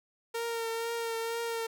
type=tone with vibrato; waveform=sawtooth; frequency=460 Hz; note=A#4; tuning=23 cents flat; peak=-28 dBFS; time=0.34-1.67 s; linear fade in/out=10 ms; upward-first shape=triangle; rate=2.1 Hz; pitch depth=27 cents each way; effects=none